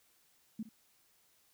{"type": "tone with echo", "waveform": "sine", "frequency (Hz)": 220.6, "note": "A3", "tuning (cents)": 5, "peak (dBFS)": -36, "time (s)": [0.59, 0.63], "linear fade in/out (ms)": 5, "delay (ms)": 61, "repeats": 1, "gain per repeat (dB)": -14, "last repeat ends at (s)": 0.691, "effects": ["white hiss -70 dBFS RMS until 1.53 s"]}